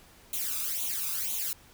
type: noise with flanger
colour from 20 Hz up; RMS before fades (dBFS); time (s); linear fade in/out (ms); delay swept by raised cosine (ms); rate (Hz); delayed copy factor
blue; -32; 0.33-1.53; 2; 0.29 to 0.83; 2; +0.9
effects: pink hiss -56 dBFS RMS until 1.73 s